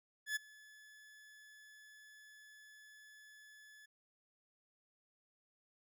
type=tone with ADSR envelope; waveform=40% pulse; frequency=1719 Hz; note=A6; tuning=41 cents flat; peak=-33 dBFS; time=0.26-3.86 s; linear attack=100 ms; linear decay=14 ms; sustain=-24 dB; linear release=8 ms; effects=none